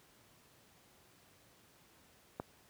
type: click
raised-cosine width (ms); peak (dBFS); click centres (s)
1; -24; 2.399
effects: pink hiss -65 dBFS RMS until 2.69 s + high-pass 80 Hz 12 dB/octave